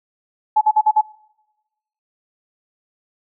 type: tone bursts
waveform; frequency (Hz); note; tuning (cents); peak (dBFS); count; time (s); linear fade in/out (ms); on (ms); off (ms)
sine; 858; A5; -44; -10; 5; 0.56-1.013; 10; 53; 47
effects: noise-tail reverb RT60 1.0 s tail -24 dB re dry